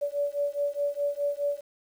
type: beating tone pair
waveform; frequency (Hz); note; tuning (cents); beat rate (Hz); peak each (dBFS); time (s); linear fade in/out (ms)
sine; 572 / 576.8; D5 / D5; -46 / -31; 4.8; -29; 0.01-1.61; 20
effects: 9-bit